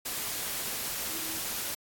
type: tone in noise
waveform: sine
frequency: 321.5 Hz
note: E4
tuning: 43 cents flat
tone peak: -44 dBFS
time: 1.09-1.39 s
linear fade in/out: 10 ms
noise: white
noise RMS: -34 dBFS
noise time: 0.05-1.75 s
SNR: -13 dB
effects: AAC 64 kbps